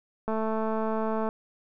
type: click train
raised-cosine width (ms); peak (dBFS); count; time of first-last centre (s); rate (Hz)
1; -17; 223; 0.28-1.289; 220
effects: none